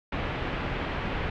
pink low-pass noise, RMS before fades -31 dBFS, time 0.12-1.3 s, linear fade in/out 5 ms, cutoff 2900 Hz, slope 24 dB/octave, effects none

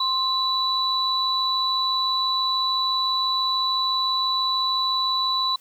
sine tone pair together, 1047 / 3953 Hz, C6 / B7, +1 / +1 cents, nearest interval octave + major seventh, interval 2300 cents, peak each -24 / -22 dBFS, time 0-5.56 s, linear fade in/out 5 ms, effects white hiss -56 dBFS RMS until 5.6 s

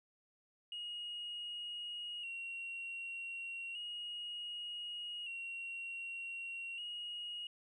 sine tone with vibrato, 2811 Hz, F7, 11 cents sharp, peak -40 dBFS, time 0.72-7.47 s, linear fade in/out 2 ms, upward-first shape square, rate 0.33 Hz, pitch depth 42 cents each way, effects tanh soft clip ceiling -38 dBFS

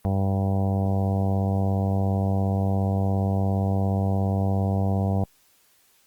harmonic tone, 97.2 Hz, G2, 14 cents flat, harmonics 1 / 2 / 3 / 4 / 5 / 6 / 7 / 8 / 9 / 10, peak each -22 / -26 / -36 / -38 / -35 / -37 / -34 / -36 / -46 / -45 dBFS, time 0.05-5.24 s, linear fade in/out 0 ms, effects white hiss -61 dBFS RMS until 6.06 s + Opus 32 kbps

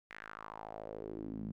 sawtooth tone with band-pass filter sweep, 53.7 Hz, A1, 41 cents flat, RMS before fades -45 dBFS, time 0.1-1.52 s, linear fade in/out 10 ms, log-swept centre 2000 to 190 Hz, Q 3.8, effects none

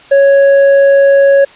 sine tone with hard clipping, 554.4 Hz, C#5, in tune, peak -5 dBFS, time 0.11-1.45 s, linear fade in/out 10 ms, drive 5 dB, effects white hiss -38 dBFS RMS until 1.55 s + resampled to 8000 Hz

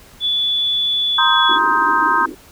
sine tone with pitch glide, 3448 to 3391 Hz, A7 to G#7, -36 to +35 cents, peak -15 dBFS, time 0.2-1.59 s, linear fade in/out 50 ms, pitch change -29 cents, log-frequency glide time 1.05-1.46 s
sine chord, C minor seventh, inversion third, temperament just, 941.9 / 1046.5 / 1255.8 / 1569.8 Hz, Bb5 / C6 / Eb6 / G6, +18 / 0 / +16 / +2 cents, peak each -18 dBFS, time 1.18-2.26 s, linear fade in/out 5 ms
pink band-pass noise, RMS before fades -29 dBFS, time 1.49-2.35 s, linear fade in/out 5 ms, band 280 to 380 Hz, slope 48 dB/octave
effects pink hiss -45 dBFS RMS until 2.51 s

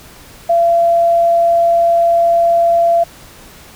sine tone, 680 Hz, F5, 46 cents flat, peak -8 dBFS, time 0.49-3.04 s, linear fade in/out 10 ms, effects pink hiss -39 dBFS RMS until 3.75 s

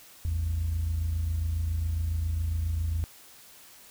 sine tone pair together, 55.1 / 82.41 Hz, A1 / E2, +3 / 0 cents, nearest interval perfect fifth, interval 697 cents, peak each -32 / -25 dBFS, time 0.25-3.04 s, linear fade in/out 0 ms, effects tanh soft clip ceiling -22 dBFS + white hiss -52 dBFS RMS until 3.9 s

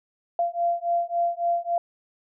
sine beating tone pair, 687 / 690.6 Hz, F5 / F5, -29 / -20 cents, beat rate 3.6 Hz, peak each -25 / -25 dBFS, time 0.39-1.78 s, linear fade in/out 2 ms, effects none

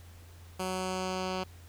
10% pulse tone with low-pass filter sweep, 185.9 Hz, F#3, 8 cents sharp, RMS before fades -34 dBFS, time 0.59-1.44 s, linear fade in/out 10 ms, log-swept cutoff 11000 to 4500 Hz, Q 1.3, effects added 86 Hz sine -49 dBFS peak until 1.68 s + pink hiss -58 dBFS RMS until 1.68 s

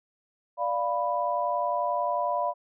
sine chord, B diminished, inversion first, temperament equal, 587.3 / 698.5 / 987.8 Hz, D5 / F5 / B5, 0 / 0 / 0 cents, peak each -30 / -29 / -28 dBFS, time 0.57-2.54 s, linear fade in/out 50 ms, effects none

